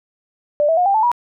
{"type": "tone with pitch steps", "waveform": "sine", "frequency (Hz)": [590, 650.9, 718, 792.1, 873.8, 964], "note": ["D5", "E5", "F5", "G5", "A5", "B5"], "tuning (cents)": [8, -22, 48, 18, -12, -42], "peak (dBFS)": -12, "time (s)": [0.6, 1.116], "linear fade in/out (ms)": 0, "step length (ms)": 86, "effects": []}